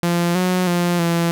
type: tone with pitch steps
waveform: sawtooth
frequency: 172.5 / 182.5 / 174.8 / 169.3 Hz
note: F3 / F#3 / F3 / E3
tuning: -21 / -24 / +2 / +46 cents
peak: -12 dBFS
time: 0.03-1.31 s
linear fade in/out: 0 ms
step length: 320 ms
effects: none